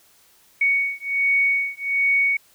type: beating tone pair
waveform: sine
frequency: 2230 / 2231.3 Hz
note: C#7 / C#7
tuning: +10 / +11 cents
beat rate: 1.3 Hz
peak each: -21 dBFS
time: 0.61-2.37 s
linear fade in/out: 5 ms
effects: white hiss -56 dBFS RMS until 2.54 s